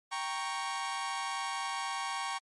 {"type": "chord", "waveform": "sawtooth", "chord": "G diminished", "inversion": "none", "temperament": "equal", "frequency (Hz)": [784, 932.3, 1108.7], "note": ["G5", "Bb5", "Db6"], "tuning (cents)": [0, 0, 0], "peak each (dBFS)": [-35, -35, -33], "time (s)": [0.11, 2.39], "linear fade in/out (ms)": 20, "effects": ["low-pass 11000 Hz 12 dB/octave", "MP3 48 kbps"]}